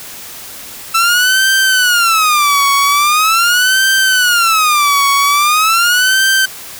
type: tone with vibrato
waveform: sawtooth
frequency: 1321 Hz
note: E6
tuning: 3 cents sharp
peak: -5 dBFS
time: 0.94-6.46 s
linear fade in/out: 10 ms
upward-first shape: sine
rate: 0.42 Hz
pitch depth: 290 cents each way
effects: white hiss -30 dBFS RMS until 6.79 s